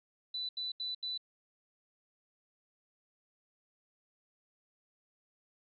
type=tone bursts; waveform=sine; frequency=3984 Hz; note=B7; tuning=14 cents sharp; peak=-35 dBFS; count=4; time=0.34-1.177 s; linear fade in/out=5 ms; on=150 ms; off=79 ms; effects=none